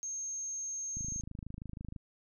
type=tone; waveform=sine; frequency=6420 Hz; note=G8; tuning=40 cents sharp; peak=-36 dBFS; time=0.03-1.21 s; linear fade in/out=0 ms
type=click train; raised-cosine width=5 ms; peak=-30 dBFS; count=27; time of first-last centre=0.97-1.962 s; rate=26.2 Hz
effects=none